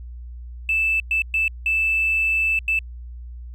triangle tone bursts at uneven times, 2637 Hz, E7, in tune, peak -14 dBFS, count 5, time 0.69-1 / 1.11-1.22 / 1.34-1.48 / 1.66-2.59 / 2.68-2.79 s, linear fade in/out 2 ms, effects tanh soft clip ceiling -15 dBFS + added 60 Hz sine -33 dBFS peak until 3.54 s

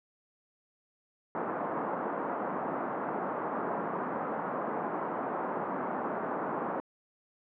white band-pass noise, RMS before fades -34 dBFS, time 1.35-6.8 s, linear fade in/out 0 ms, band 180 to 1200 Hz, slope 24 dB/octave, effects low-pass 2000 Hz 12 dB/octave

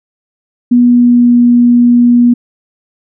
sine tone with pitch glide, 243.3 to 241.1 Hz, B3 to B3, -26 to -41 cents, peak -3 dBFS, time 0.71-2.34 s, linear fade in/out 10 ms, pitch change -15 cents, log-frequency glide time 0.82-1.36 s, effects none

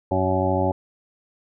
harmonic tone with a mistuned harmonic, 93.5 Hz, F#2, 19 cents sharp, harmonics 1 / 2 / 3 / 4 / 6 / 7 / 8 / 9, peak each -25 / -29 / -27 / -27 / -25 / -29 / -29 / -27 dBFS, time 0.11-0.72 s, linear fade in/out 5 ms, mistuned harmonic 9, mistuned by +20 cents, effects none

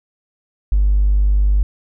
triangle tone with tanh clipping, 50 Hz, G1, 35 cents sharp, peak -10 dBFS, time 0.72-1.63 s, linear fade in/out 0 ms, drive 1 dB, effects none

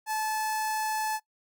sawtooth tone with notch filter, 867 Hz, A5, 26 cents flat, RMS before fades -30 dBFS, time 0.06-1.2 s, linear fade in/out 50 ms, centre 3200 Hz, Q 1.4, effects noise-tail reverb RT60 0.1 s tail -21 dB re dry

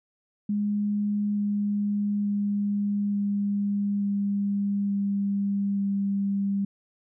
sine tone with pitch steps, 206.3 / 205 / 203.7 / 202.4 / 201.1 / 199.85 / 198.58 Hz, G#3 / G#3 / G#3 / G#3 / G3 / G3 / G3, -11 / -22 / -33 / -44 / +44 / +34 / +23 cents, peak -23 dBFS, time 0.49-6.65 s, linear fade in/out 5 ms, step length 880 ms, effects none

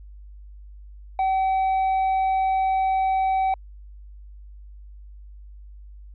sine tone with hard clipping, 764 Hz, G5, 45 cents flat, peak -20 dBFS, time 1.19-3.54 s, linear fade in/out 2 ms, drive 3 dB, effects added 50 Hz sine -40 dBFS peak until 6.14 s + resampled to 11025 Hz

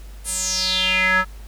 square tone with band-pass filter sweep, 186.4 Hz, F#3, 13 cents sharp, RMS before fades -20 dBFS, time 0.24-1.25 s, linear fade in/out 50 ms, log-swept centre 10000 to 1400 Hz, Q 5.4, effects added 50 Hz sine -35 dBFS peak until 1.47 s + pink hiss -49 dBFS RMS until 1.47 s

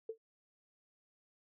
sine tone with exponential decay, 446.4 Hz, A4, 25 cents sharp, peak -34 dBFS, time 0.09-0.18 s, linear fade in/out 5 ms, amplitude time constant 18 ms, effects none

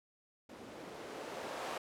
violet noise with low-pass filter sweep, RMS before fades -45 dBFS, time 0.49-1.78 s, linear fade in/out 5 ms, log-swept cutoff 280 to 660 Hz, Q 1.2, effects none

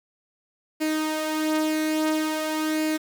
sawtooth tone with flanger, 311.1 Hz, D#4, in tune, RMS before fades -25 dBFS, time 0.8-2.98 s, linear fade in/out 20 ms, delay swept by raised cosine 0.42 to 3.72 ms, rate 0.49 Hz, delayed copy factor +0.5, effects 8-bit

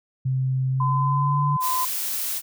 sine tone with pitch glide, 130.8 to 144.3 Hz, C3 to D3, 0 to -30 cents, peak -20 dBFS, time 0.25-1.57 s, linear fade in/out 10 ms, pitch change +170 cents, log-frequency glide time 0.7-1.42 s
sine tone, 1019 Hz, C6, 46 cents flat, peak -22 dBFS, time 0.8-1.85 s, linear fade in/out 5 ms
blue noise, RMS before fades -27 dBFS, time 1.6-2.42 s, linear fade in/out 50 ms
effects none

